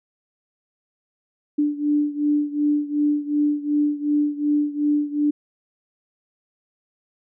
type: beating tone pair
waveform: sine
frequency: 293.7 / 296.4 Hz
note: D4 / D4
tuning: 0 / +16 cents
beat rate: 2.7 Hz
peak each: -20 / -23 dBFS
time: 1.58-5.31 s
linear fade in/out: 10 ms
effects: none